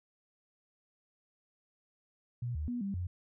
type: tone with pitch steps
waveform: sine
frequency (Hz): 121.1 / 75.9 / 242.7 / 197.6 / 89.6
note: B2 / D#2 / B3 / G3 / F2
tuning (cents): -34 / -42 / -30 / +14 / +45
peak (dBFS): -33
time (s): 2.42-3.07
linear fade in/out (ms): 5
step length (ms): 130
effects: none